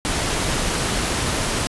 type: noise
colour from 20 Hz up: pink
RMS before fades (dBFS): -22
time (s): 0.05-1.67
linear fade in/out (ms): 0
effects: resampled to 24000 Hz